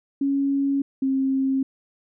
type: tone pair in turn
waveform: sine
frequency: 277.2 / 267.5 Hz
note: C#4 / C4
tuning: 0 / +38 cents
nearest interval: minor second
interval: 62 cents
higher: first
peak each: -19 dBFS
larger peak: neither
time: 0.21-0.82 / 1.02-1.63 s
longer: neither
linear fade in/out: 5 ms
effects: none